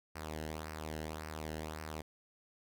sawtooth tone with flanger, 77.9 Hz, D#2, 3 cents sharp, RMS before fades -43 dBFS, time 0.15-2.02 s, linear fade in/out 10 ms, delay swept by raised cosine 0.28 to 0.87 ms, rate 1.8 Hz, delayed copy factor -0.65, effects none

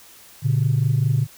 sine tone pair together, 116.54 / 141.29 Hz, A#2 / C#3, 0 / +33 cents, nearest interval minor third, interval 333 cents, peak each -18 dBFS, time 0.42-1.27 s, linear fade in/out 50 ms, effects tanh soft clip ceiling -10 dBFS + white hiss -47 dBFS RMS until 1.37 s

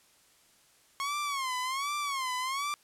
sawtooth tone with vibrato, 1087 Hz, C#6, 34 cents flat, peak -27 dBFS, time 1-2.74 s, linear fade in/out 0 ms, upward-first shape sine, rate 1.3 Hz, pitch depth 140 cents each way, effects white hiss -63 dBFS RMS until 2.83 s + low-pass 11000 Hz 12 dB/octave

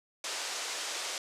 white band-pass noise, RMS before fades -37 dBFS, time 0.24-1.18 s, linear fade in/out 2 ms, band 380 to 7500 Hz, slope 24 dB/octave, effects resampled to 32000 Hz

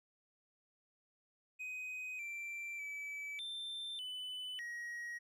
triangle tone with pitch steps, 2509 / 2350 / 2299 / 3566 / 3004 / 1896 Hz, D#7 / D7 / D7 / A7 / F#7 / A#6, +14 / +1 / -37 / +22 / +26 / +29 cents, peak -40 dBFS, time 1.59-5.19 s, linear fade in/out 20 ms, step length 600 ms, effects none

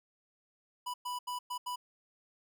square tone bursts at uneven times, 987.8 Hz, B5, in tune, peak -36 dBFS, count 5, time 0.86-0.94 / 1.05-1.19 / 1.27-1.39 / 1.5-1.58 / 1.66-1.76 s, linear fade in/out 10 ms, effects none

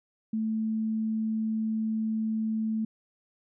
sine tone, 220 Hz, A3, in tune, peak -26 dBFS, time 0.33-2.85 s, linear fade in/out 5 ms, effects none

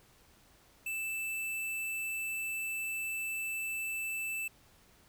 square tone, 2644 Hz, E7, 5 cents sharp, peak -35 dBFS, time 0.86-4.48 s, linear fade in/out 5 ms, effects pink hiss -63 dBFS RMS until 5.08 s

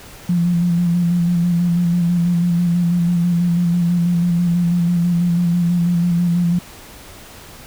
sine tone with vibrato, 173.2 Hz, F3, 14 cents flat, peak -13 dBFS, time 0.29-6.59 s, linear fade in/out 5 ms, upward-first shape square, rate 6.1 Hz, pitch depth 28 cents each way, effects pink hiss -39 dBFS RMS until 7.66 s

